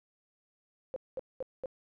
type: tone bursts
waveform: sine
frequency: 523 Hz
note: C5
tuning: 1 cent flat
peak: -33 dBFS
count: 4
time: 0.94-1.658 s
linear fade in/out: 0 ms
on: 22 ms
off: 210 ms
effects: none